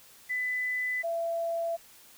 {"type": "tone pair in turn", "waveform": "sine", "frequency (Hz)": [2000, 670.9], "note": ["B6", "E5"], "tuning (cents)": [21, 30], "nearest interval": "octave + perfect fifth", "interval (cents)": 1891, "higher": "first", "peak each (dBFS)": -28, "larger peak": "neither", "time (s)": [[0.29, 1.03], [1.03, 1.77]], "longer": "neither", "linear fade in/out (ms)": 20, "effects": ["white hiss -55 dBFS RMS until 2.17 s"]}